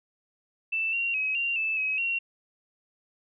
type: tone with pitch steps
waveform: sine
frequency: 2655 / 2754 / 2548 / 2768 / 2629 / 2549 / 2741 Hz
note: E7 / F7 / D#7 / F7 / E7 / D#7 / F7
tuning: +12 / -25 / +41 / -16 / -5 / +41 / -33 cents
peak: -25 dBFS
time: 0.72-2.19 s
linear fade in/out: 10 ms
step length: 210 ms
effects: none